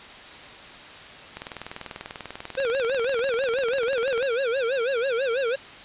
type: click train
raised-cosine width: 0.3 ms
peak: -18 dBFS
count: 59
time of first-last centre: 1.37-4.227 s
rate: 20.3 Hz
type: tone with vibrato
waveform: square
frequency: 501 Hz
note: B4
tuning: 25 cents sharp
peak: -23 dBFS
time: 2.57-5.56 s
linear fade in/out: 10 ms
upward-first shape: sine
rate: 6.1 Hz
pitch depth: 180 cents each way
effects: white hiss -42 dBFS RMS until 5.84 s + resampled to 8000 Hz